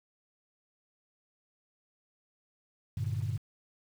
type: chord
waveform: sine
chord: G minor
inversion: none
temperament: equal with one note detuned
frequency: 98 / 116.54 / 147.26 Hz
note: G2 / Bb2 / D3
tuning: 0 / 0 / +5 cents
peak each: -33 / -33 / -37 dBFS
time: 2.97-3.38 s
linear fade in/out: 5 ms
effects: tanh soft clip ceiling -23 dBFS + 9-bit